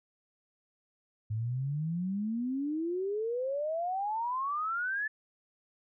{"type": "exponential sweep", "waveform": "sine", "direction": "up", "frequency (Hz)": [105.1, 1760], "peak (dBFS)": -30, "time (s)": [1.3, 5.08], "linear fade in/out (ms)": 10, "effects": []}